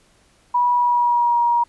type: tone with pitch glide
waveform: sine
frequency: 974 to 950.1 Hz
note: B5 to A#5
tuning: -24 to +33 cents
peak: -14 dBFS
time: 0.54-1.64 s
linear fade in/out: 10 ms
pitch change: -43 cents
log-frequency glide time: 0.71-1.38 s
effects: pink hiss -57 dBFS RMS until 1.68 s + resampled to 24000 Hz